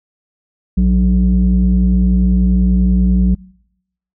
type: tone pair together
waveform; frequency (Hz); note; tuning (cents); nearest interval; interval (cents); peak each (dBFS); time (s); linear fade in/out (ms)
sine; 58.27 / 185; A#1 / F#3; 0 / 0; octave + minor sixth; 2000; -10; 0.77-3.35; 10
effects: noise-tail reverb RT60 0.8 s tail -25 dB re dry + tanh soft clip ceiling -5 dBFS